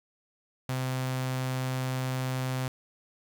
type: tone with notch filter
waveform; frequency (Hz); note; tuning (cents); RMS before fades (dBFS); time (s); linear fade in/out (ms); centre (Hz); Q
sawtooth; 129.5; C3; -17; -31; 0.69-2.68; 2; 340; 1.9
effects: 9-bit